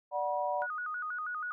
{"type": "chord", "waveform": "sine", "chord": "B minor", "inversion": "first", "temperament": "equal with one note detuned", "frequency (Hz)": [587.3, 740, 966.3], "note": ["D5", "F#5", "B5"], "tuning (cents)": [0, 0, -38], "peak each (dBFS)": -34, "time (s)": [0.11, 0.67], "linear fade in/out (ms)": 50}
{"type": "tone with vibrato", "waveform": "sine", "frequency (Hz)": 1346, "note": "E6", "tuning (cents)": 36, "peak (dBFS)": -34, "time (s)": [0.62, 1.52], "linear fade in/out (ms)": 0, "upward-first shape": "square", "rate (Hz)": 6.2, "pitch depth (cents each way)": 140}
{"effects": []}